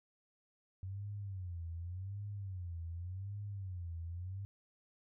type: tone with vibrato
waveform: sine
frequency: 92.5 Hz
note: F#2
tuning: in tune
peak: -40 dBFS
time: 0.83-4.45 s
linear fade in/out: 0 ms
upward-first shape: sine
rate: 0.87 Hz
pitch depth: 180 cents each way
effects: none